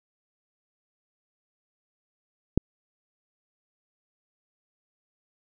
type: click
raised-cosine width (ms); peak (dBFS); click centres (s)
3; -6; 2.576
effects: none